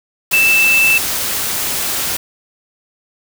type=tone in noise; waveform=sine; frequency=2646 Hz; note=E7; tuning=6 cents sharp; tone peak=-9 dBFS; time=0.33-0.98 s; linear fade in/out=5 ms; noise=white; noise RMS=-19 dBFS; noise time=0.31-2.17 s; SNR=+7 dB; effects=none